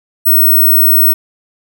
sine tone, 15900 Hz, B9, 10 cents sharp, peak -5 dBFS, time 0.25-1.14 s, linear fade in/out 20 ms, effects none

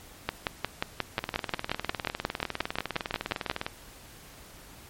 two click trains, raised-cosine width 0.3 ms, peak -14 / -10 dBFS, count 50 / 19, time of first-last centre 1.19-3.665 / 0.29-3.499 s, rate 19.8 / 5.61 Hz, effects pink hiss -50 dBFS RMS until 4.89 s + MP3 64 kbps

